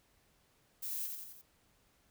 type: noise with echo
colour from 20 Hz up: violet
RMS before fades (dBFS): -40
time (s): 0.82-1.07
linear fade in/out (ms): 10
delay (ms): 87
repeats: 4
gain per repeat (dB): -4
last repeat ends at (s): 1.418
effects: pink hiss -71 dBFS RMS until 2.1 s